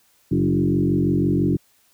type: tone with frequency modulation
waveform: sine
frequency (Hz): 233.1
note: A#3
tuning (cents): 0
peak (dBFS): -16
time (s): 0.31-1.57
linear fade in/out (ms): 10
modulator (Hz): 46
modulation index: 2.7
effects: white hiss -60 dBFS RMS until 1.93 s

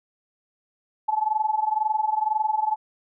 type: tone with amplitude modulation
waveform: sine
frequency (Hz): 863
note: A5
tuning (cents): -34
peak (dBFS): -17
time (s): 1.08-2.76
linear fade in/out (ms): 10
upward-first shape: sine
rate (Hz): 22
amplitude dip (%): 85
effects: none

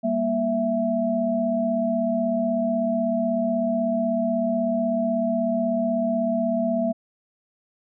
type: tone cluster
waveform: sine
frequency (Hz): 199.9 / 236.1 / 663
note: G3 / A#3 / E5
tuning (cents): +34 / +22 / +10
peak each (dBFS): -29 / -24 / -23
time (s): 0.03-6.93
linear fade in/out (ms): 20
effects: none

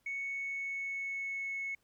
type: tone with pitch glide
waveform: sine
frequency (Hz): 2217 to 2197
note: C#7 to C#7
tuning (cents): 0 to -16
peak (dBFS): -34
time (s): 0.06-1.75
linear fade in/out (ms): 5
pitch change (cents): -16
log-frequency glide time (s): 0.21-1.61
effects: tanh soft clip ceiling -31 dBFS + pink hiss -75 dBFS RMS until 1.83 s

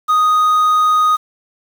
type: tone with quantisation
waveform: triangle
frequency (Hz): 1244.5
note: D#6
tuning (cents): 0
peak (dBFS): -8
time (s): 0.08-1.17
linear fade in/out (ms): 20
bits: 6
effects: none

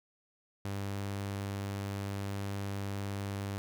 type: tone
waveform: sawtooth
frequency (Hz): 99.5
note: G2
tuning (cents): +26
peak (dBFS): -31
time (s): 0.65-3.58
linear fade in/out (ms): 0
effects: none

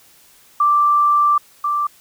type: tone pair in turn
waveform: sine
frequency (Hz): 1174.7 / 1174.7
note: D6 / D6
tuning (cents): 0 / 0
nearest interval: unison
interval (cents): 0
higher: neither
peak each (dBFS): -11 / -16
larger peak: first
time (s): 0.6-1.38 / 1.64-1.87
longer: first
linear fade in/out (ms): 5
effects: white hiss -50 dBFS RMS until 2 s

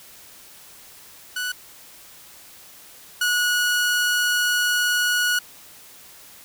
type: tone pair in turn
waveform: sawtooth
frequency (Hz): 1480 / 1459.6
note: F#6 / F#6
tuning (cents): 0 / -24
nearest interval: unison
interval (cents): 24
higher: first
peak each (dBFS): -21 / -15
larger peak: second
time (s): 1.36-1.52 / 3.21-5.39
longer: second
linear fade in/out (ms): 5
effects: white hiss -46 dBFS RMS until 6.44 s

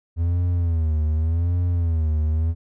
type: tone with vibrato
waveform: triangle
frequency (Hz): 82.41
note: E2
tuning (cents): 0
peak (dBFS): -16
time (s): 0.16-2.55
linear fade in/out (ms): 50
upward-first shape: sine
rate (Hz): 0.86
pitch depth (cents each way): 120
effects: none

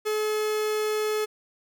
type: tone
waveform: 45% pulse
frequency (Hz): 427.9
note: A4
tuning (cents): -48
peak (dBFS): -24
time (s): 0.05-1.26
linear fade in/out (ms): 20
effects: none

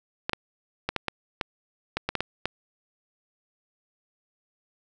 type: clicks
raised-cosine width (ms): 0.3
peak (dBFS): -10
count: 11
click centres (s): 0.295 / 0.333 / 0.89 / 0.963 / 1.083 / 1.412 / 1.97 / 2.09 / 2.153 / 2.206 / 2.456
effects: none

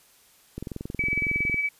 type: click train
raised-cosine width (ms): 3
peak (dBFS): -20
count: 22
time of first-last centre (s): 0.58-1.543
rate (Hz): 21.8
type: tone with tremolo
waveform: sine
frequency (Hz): 2290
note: D7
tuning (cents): -44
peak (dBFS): -21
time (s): 0.99-1.69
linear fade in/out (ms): 5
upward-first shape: sine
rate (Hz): 17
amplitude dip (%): 50
effects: white hiss -58 dBFS RMS until 1.79 s + resampled to 32000 Hz

